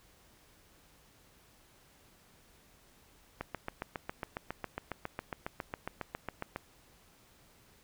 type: click train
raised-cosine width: 0.5 ms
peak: -21 dBFS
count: 24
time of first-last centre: 3.41-6.561 s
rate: 7.3 Hz
effects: pink hiss -63 dBFS RMS until 7.83 s